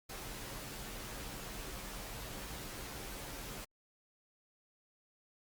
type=noise with comb filter; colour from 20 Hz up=pink; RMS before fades=-45 dBFS; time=0.09-3.65 s; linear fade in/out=10 ms; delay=12 ms; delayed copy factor=-0.75; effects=Opus 48 kbps